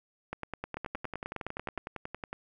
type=two click trains; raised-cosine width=0.5 ms; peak=-20 / -22 dBFS; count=15 / 18; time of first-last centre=0.33-1.776 / 0.77-2.33 s; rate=9.68 / 10.9 Hz; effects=none